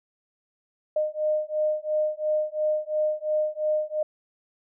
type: beating tone pair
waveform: sine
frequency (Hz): 611 / 613.9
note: D#5 / D#5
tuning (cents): -32 / -23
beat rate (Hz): 2.9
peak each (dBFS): -26 / -26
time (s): 0.96-4.03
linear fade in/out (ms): 5
effects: none